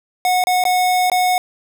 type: tone with dropouts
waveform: square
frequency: 731 Hz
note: F#5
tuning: 21 cents flat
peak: -14 dBFS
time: 0.25-1.38 s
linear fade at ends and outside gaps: 1 ms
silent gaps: 0.439-0.47 / 0.639-0.652 / 1.099-1.117 s
effects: none